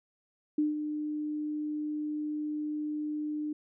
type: tone with ADSR envelope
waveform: sine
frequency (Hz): 301.2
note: D4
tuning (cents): +44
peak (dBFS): -23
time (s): 0.58-3.53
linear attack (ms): 5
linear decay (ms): 160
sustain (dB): -8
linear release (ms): 5
effects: none